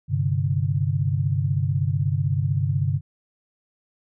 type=chord; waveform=sine; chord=G suspended fourth; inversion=none; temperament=equal; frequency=98 / 130.81 / 146.83 Hz; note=G2 / C3 / D3; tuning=0 / 0 / 0 cents; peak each=-24 dBFS; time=0.08-3.01 s; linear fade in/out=50 ms; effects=none